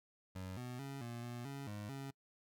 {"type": "tone with pitch steps", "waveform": "25% pulse", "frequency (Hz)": [93.4, 124.2, 138.1, 118.6, 120.6, 138.9, 103.9, 137], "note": ["F#2", "B2", "C#3", "A#2", "B2", "C#3", "G#2", "C#3"], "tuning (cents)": [17, 10, -6, 30, -41, 4, 1, -20], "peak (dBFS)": -40, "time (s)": [0.35, 2.11], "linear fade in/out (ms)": 10, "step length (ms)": 220, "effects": ["noise-tail reverb RT60 0.1 s tail -25 dB re dry"]}